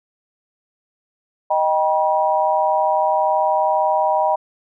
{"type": "chord", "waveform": "sine", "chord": "Eb augmented", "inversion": "none", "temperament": "equal with one note detuned", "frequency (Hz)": [622.3, 784, 963.5], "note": ["Eb5", "G5", "B5"], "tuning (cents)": [0, 0, -43], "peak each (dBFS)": -19, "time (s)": [1.5, 4.36], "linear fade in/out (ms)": 10, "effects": []}